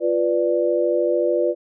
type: chord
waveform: sine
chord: B diminished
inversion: second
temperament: equal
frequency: 349.2 / 493.9 / 587.3 Hz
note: F4 / B4 / D5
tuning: 0 / 0 / 0 cents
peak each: -21 dBFS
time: 0-1.55 s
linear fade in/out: 50 ms
effects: none